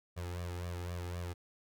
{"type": "tone with flanger", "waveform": "sawtooth", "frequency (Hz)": 87.8, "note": "F2", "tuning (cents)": 10, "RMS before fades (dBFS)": -40, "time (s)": [0.16, 1.34], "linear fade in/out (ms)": 20, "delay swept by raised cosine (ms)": [1.7, 2.43], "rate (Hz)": 3.9, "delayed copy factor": 0.85, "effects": []}